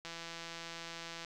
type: click train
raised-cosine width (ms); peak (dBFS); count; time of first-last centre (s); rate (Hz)
0.2; -27; 201; 0.05-1.248; 167
effects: none